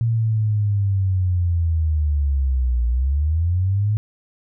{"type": "linear two-way sweep", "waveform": "sine", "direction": "down then up", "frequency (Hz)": [116.54, 58.3, 108.3], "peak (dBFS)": -16, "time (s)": [0.01, 3.97], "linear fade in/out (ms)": 0, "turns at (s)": 2.87, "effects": []}